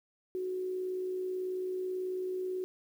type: tone with amplitude modulation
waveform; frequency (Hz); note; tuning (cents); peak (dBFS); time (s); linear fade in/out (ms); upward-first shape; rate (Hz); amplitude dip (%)
sine; 370; F#4; 0; -31; 0.35-2.64; 0; sine; 58.3; 30
effects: 10-bit